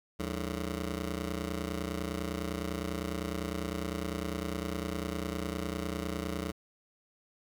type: ring-modulated tone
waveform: 15% pulse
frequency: 125.5 Hz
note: B2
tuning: 28 cents sharp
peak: -24 dBFS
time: 0.19-6.52 s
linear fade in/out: 10 ms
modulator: 47.8 Hz
effects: none